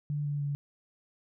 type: tone with pitch steps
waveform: sine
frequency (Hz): 146.83 / 144.98 / 143.15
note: D3 / D3 / D3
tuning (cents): 0 / -22 / -44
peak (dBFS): -29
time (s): 0.1-0.55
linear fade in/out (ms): 0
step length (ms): 150
effects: none